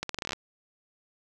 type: accelerating click train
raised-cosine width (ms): 0.2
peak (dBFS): -14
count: 11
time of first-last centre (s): 0.03-0.332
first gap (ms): 63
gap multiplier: 0.82
effects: none